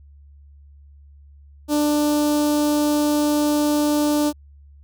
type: tone with notch filter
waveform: sawtooth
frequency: 296.4 Hz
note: D4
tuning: 16 cents sharp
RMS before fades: -19 dBFS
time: 1.68-4.33 s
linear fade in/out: 50 ms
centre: 2000 Hz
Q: 0.56
effects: added 71 Hz sine -44 dBFS peak until 4.83 s